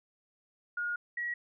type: tone pair in turn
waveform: sine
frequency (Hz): 1432 / 1915.2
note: F6 / A#6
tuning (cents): +43 / +46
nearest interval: perfect fourth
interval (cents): 503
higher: second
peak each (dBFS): -31 / -32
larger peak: first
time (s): 0.77-0.96 / 1.17-1.34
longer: first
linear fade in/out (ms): 5
effects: none